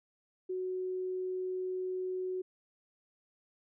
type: tone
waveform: sine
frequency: 370 Hz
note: F#4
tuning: in tune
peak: -33 dBFS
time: 0.49-2.42 s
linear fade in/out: 10 ms
effects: none